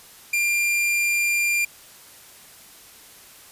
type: tone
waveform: 45% pulse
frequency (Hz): 2390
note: D7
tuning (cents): +30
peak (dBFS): -19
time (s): 0.33-1.65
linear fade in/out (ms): 5
effects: white hiss -47 dBFS RMS until 3.51 s + resampled to 32000 Hz